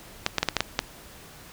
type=clicks; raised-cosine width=0.2 ms; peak=-4 dBFS; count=7; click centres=0.264 / 0.383 / 0.43 / 0.487 / 0.567 / 0.606 / 0.791 s; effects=pink hiss -47 dBFS RMS until 1.52 s